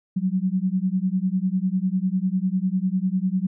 sine beating tone pair, 181.9 / 191.9 Hz, F#3 / G3, -29 / -37 cents, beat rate 10 Hz, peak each -23 dBFS, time 0.16-3.47 s, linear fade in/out 10 ms, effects none

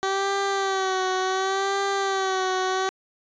15% pulse tone with vibrato, 384.2 Hz, G4, 35 cents flat, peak -16 dBFS, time 0.03-2.89 s, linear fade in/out 0 ms, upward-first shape sine, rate 0.69 Hz, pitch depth 52 cents each way, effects resampled to 16000 Hz

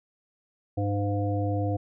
harmonic tone with a mistuned harmonic, 101.2 Hz, G#2, 44 cents flat, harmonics 1 / 3 / 5 / 7, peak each -26 / -31 / -33 / -34 dBFS, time 0.77-1.77 s, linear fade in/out 10 ms, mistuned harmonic 5, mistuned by +15 cents, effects none

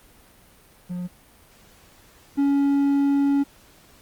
triangle tone pair in turn, 178.5 / 280.5 Hz, F3 / C#4, +38 / +21 cents, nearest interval minor sixth, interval 783 cents, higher second, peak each -25 / -15 dBFS, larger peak second, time 0.89-1.08 / 2.37-3.44 s, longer second, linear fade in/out 20 ms, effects pink hiss -53 dBFS RMS until 4.01 s + Opus 32 kbps

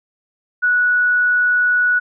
sine tone, 1470 Hz, F#6, 12 cents flat, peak -12 dBFS, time 0.62-2 s, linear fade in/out 20 ms, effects none

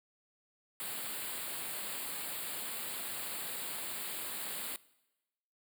white band-stop noise, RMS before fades -40 dBFS, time 0.8-4.76 s, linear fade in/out 0 ms, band 4700 to 7400 Hz, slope 96 dB/octave, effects noise-tail reverb RT60 1.0 s tail -21 dB re dry + high-pass 150 Hz 12 dB/octave

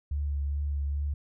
sine tone with vibrato, 71.6 Hz, D2, 43 cents flat, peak -27 dBFS, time 0.11-1.14 s, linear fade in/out 5 ms, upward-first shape triangle, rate 2.4 Hz, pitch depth 27 cents each way, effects none

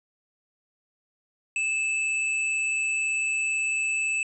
square tone with amplitude modulation, 2623 Hz, E7, 9 cents flat, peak -23 dBFS, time 1.56-4.23 s, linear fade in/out 2 ms, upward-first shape sine, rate 138 Hz, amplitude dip 35%, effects resampled to 24000 Hz

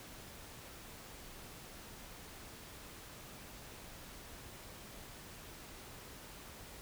silence, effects pink hiss -52 dBFS RMS until 6.81 s

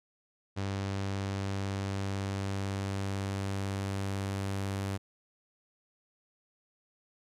sawtooth tone with low-pass filter sweep, 98 Hz, G2, in tune, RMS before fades -34 dBFS, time 0.56-4.98 s, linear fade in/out 20 ms, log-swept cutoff 6100 to 11000 Hz, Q 0.99, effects none

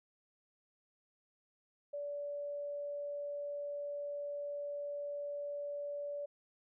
sine tone, 577 Hz, D5, 31 cents flat, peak -38 dBFS, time 1.93-6.26 s, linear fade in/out 10 ms, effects none

